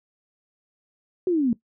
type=linear sweep; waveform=sine; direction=down; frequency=376.4 to 220 Hz; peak=-18 dBFS; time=1.27-1.53 s; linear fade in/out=2 ms; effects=noise-tail reverb RT60 0.1 s tail -18 dB re dry